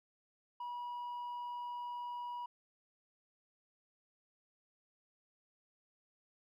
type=tone with hard clipping; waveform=triangle; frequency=969 Hz; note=B5; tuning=33 cents flat; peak=-39 dBFS; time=0.6-2.46 s; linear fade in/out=5 ms; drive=1 dB; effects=none